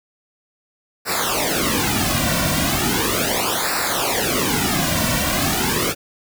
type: noise with flanger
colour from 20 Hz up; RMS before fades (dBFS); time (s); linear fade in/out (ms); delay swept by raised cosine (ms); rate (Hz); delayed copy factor
pink; -20; 1.05-5.95; 50; 0.31 to 2.41; 0.37; -0.95
effects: none